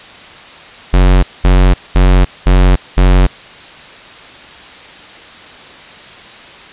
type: tone bursts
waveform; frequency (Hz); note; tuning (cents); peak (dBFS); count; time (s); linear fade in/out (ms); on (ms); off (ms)
square; 46; F#1; -9; -5; 5; 0.93-3.27; 10; 300; 210
effects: white hiss -34 dBFS RMS until 6.72 s + resampled to 8000 Hz